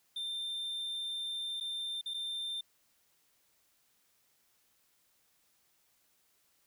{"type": "tone with dropouts", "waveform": "triangle", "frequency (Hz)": 3587, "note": "A7", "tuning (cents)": 33, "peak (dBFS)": -34, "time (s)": [0.16, 2.61], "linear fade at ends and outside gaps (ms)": 5, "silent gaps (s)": [[1.601, 1.608], [2.013, 2.059], [2.138, 2.142]], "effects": ["white hiss -72 dBFS RMS until 6.66 s"]}